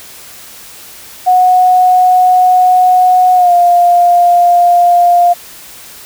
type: tone with pitch glide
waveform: sine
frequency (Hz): 733 to 701.9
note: F#5 to F5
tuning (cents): -16 to +9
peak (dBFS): -4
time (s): 1.26-5.34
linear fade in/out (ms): 20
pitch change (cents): -75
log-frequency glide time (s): 3.35-3.52
effects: white hiss -33 dBFS RMS until 6.05 s